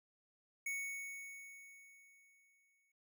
square tone with exponential decay, 2221 Hz, C#7, 3 cents sharp, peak -38 dBFS, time 0.66-2.92 s, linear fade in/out 5 ms, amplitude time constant 490 ms, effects none

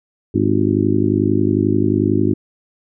harmonic tone with a mistuned harmonic, 51.2 Hz, G#1, 24 cents flat, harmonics 2 / 3 / 4 / 5 / 6 / 7 / 8, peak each -20 / -28 / -21 / -20 / -18 / -20 / -27 dBFS, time 0.34-2.34 s, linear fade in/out 10 ms, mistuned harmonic 8, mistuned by -81 cents, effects none

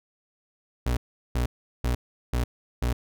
35% pulse tone bursts, 60.8 Hz, B1, 26 cents flat, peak -21 dBFS, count 5, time 0.86-2.93 s, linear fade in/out 5 ms, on 110 ms, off 380 ms, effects none

